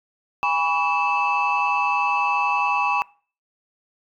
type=tone cluster; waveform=sine; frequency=819 / 982 / 1133 / 2630 Hz; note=G#5 / B5 / C#6 / E7; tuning=-24 / -10 / +37 / -5 cents; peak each=-23 dBFS; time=0.43-3.02 s; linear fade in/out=0 ms; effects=noise-tail reverb RT60 0.4 s tail -23 dB re dry + tanh soft clip ceiling -12 dBFS